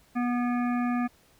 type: harmonic tone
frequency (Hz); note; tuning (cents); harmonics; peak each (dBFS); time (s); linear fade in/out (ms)
243.4; B3; -25; 1 / 3 / 5 / 7 / 9 / 10; -25 / -34 / -36 / -40 / -46 / -46; 0.15-1.08; 20
effects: pink hiss -61 dBFS RMS until 1.39 s